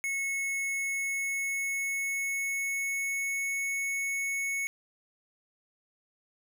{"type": "tone with pitch glide", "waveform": "square", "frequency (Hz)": [2194, 2208], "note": ["C#7", "C#7"], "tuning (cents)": [-18, -7], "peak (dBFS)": -30, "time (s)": [0.04, 4.67], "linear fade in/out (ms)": 0, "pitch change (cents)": 11, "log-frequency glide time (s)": [0.74, 3.66], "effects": []}